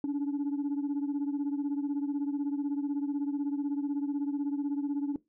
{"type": "beating tone pair", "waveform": "sine", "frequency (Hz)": [282.1, 298.1], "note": ["C#4", "D4"], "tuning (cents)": [30, 26], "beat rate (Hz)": 16, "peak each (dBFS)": [-28, -32], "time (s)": [0.04, 5.16], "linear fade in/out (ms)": 2, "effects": ["noise-tail reverb RT60 0.2 s tail -20 dB re dry", "tanh soft clip ceiling -26 dBFS"]}